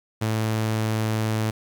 sawtooth tone, 109.8 Hz, A2, 3 cents flat, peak -18 dBFS, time 0.21-1.51 s, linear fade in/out 10 ms, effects 9-bit

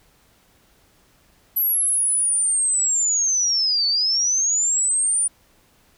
sine linear two-way sweep, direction down then up, 11840 to 4446 to 9460 Hz, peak -17 dBFS, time 1.56-5.28 s, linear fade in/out 10 ms, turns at 3.87 s, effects pink hiss -58 dBFS RMS until 5.97 s

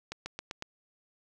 accelerating click train, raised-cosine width 0.2 ms, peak -20 dBFS, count 5, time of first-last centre 0.12-0.624 s, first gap 140 ms, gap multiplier 0.93, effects none

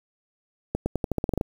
accelerating click train, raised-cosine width 2 ms, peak -11 dBFS, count 11, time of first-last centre 0.75-1.411 s, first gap 110 ms, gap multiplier 0.88, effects 7-bit

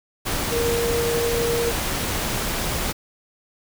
sine tone in noise, 469.3 Hz, A#4, 12 cents sharp, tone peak -21 dBFS, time 0.51-1.72 s, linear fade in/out 20 ms, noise pink, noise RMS -25 dBFS, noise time 0.25-2.93 s, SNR +1 dB, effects none

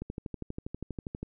click train, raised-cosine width 3 ms, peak -23 dBFS, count 16, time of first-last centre 0.02-1.23 s, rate 12.4 Hz, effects none

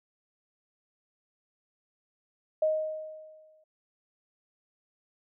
sine tone with exponential decay, 624 Hz, D#5, 5 cents sharp, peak -21 dBFS, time 2.62-3.64 s, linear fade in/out 5 ms, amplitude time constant 220 ms, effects none

